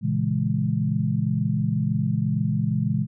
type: chord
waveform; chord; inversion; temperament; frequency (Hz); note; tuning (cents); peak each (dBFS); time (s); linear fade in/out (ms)
sine; A# half-diminished seventh; none; equal; 116.54 / 138.59 / 164.81 / 207.7; A#2 / C#3 / E3 / G#3; 0 / 0 / 0 / 0; -26; 0.01-3.07; 50
effects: none